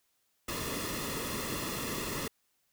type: noise with comb filter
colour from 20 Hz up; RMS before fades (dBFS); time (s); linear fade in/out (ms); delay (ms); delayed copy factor
pink; -36; 0.48-2.28; 5; 1.3; -0.65
effects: white hiss -75 dBFS RMS until 2.72 s